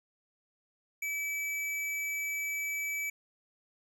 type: tone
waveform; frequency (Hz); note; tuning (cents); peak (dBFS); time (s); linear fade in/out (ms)
square; 2300; D7; -37; -33; 1.02-3.1; 5
effects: none